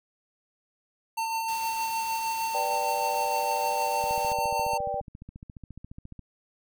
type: tone with tremolo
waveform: square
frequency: 902 Hz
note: A5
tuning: 43 cents sharp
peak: -27 dBFS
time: 1.17-4.78 s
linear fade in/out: 10 ms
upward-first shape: sine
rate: 6.5 Hz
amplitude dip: 30%
type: noise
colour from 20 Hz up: white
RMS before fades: -42 dBFS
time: 1.48-4.33 s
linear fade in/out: 5 ms
type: chord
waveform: sine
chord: G major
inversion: first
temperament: just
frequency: 490 / 588 / 784 Hz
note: B4 / D5 / G5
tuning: -14 / +2 / 0 cents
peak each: -36 / -32 / -30 dBFS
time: 2.54-5.01 s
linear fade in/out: 10 ms
type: click train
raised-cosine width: 5 ms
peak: -30 dBFS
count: 32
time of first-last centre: 4.04-6.193 s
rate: 14.4 Hz
effects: none